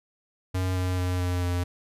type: tone with pitch steps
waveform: square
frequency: 92.5 / 91.49 / 90.49 / 89.5 / 88.53 Hz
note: F#2 / F#2 / F#2 / F2 / F2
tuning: 0 / -19 / -38 / +43 / +24 cents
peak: -25 dBFS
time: 0.54-1.64 s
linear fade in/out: 10 ms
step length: 220 ms
effects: resampled to 32000 Hz